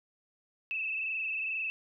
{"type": "tone with frequency modulation", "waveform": "sine", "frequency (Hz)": 2615, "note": "E7", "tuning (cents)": -15, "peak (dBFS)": -31, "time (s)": [0.71, 1.7], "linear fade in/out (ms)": 0, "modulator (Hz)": 22.3, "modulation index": 3.4, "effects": []}